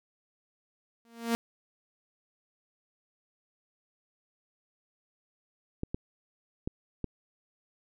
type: tone with exponential growth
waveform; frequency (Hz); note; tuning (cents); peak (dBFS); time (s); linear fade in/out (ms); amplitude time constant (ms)
sawtooth; 231.9; A#3; -9; -19; 1.05-1.35; 0; 64
type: clicks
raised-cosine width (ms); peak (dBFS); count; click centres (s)
3; -19; 4; 5.834 / 5.945 / 6.675 / 7.043
effects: none